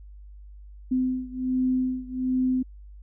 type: beating tone pair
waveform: sine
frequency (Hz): 255.7 / 257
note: C4 / C4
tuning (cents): -40 / -31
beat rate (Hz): 1.3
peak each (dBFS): -25 / -27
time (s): 0.91-2.63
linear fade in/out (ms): 10
effects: added 50 Hz sine -42 dBFS peak until 3.02 s